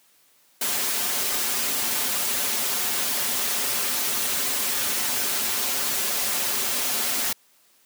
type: noise with comb filter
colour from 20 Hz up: white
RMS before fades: -25 dBFS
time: 0.61-7.33 s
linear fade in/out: 5 ms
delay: 6.2 ms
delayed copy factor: -0.9
effects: white hiss -60 dBFS RMS until 7.85 s + high-pass 150 Hz 12 dB/octave